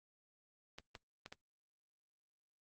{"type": "clicks", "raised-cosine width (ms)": 0.2, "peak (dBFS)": -30, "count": 4, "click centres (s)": [0.785, 0.952, 1.261, 1.325], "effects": ["Opus 24 kbps"]}